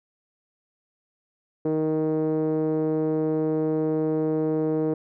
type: tone with low-pass filter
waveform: 5% pulse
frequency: 156.4 Hz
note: D#3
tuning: 9 cents sharp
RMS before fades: -24 dBFS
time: 1.65-4.94 s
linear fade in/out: 5 ms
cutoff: 400 Hz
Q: 4.7
effects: none